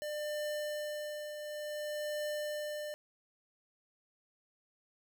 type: tone with tremolo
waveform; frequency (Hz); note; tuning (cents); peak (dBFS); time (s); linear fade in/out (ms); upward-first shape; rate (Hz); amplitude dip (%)
square; 598; D5; +31; -35; 0.02-2.94; 0; triangle; 0.56; 55
effects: none